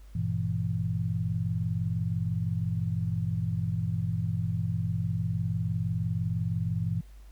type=chord; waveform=sine; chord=E diminished; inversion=first; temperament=just; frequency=98.89 / 118.67 / 164.81 Hz; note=G2 / Bb2 / E3; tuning=+16 / +31 / 0 cents; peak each=-31 dBFS; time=0.15-7.01 s; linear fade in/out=5 ms; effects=added 50 Hz sine -46 dBFS peak until 7.31 s + pink hiss -63 dBFS RMS until 7.31 s